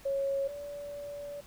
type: tone pair in turn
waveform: sine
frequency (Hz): 550 / 576.2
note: C#5 / D5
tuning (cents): -14 / -33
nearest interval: minor second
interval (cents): 81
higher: second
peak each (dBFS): -28 / -38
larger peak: first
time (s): 0.05-0.48 / 0.48-1.41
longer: second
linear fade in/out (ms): 10
effects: pink hiss -55 dBFS RMS until 1.46 s